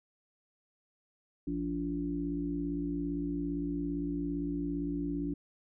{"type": "harmonic tone", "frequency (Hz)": 57.6, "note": "A#1", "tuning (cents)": -20, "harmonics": [1, 3, 5, 6], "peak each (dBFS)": [-41, -39, -33, -42], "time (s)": [1.47, 5.34], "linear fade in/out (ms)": 5, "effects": []}